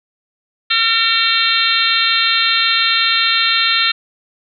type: harmonic tone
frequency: 454.5 Hz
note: A#4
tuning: 44 cents flat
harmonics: 3 / 4 / 5 / 6 / 7 / 8 / 9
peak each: -20 / -21 / -21 / -20 / -22 / -18 / -18 dBFS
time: 0.7-3.92 s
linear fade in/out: 10 ms
effects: none